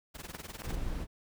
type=noise with tremolo; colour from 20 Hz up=pink; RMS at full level=-41 dBFS; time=0.14-0.76 s; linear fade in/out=20 ms; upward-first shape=triangle; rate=20 Hz; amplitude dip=95%
type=clicks; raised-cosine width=0.5 ms; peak=-26 dBFS; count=3; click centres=0.349 / 0.619 / 0.706 s
type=noise; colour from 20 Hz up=brown; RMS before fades=-35 dBFS; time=0.63-1.07 s; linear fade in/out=50 ms
effects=none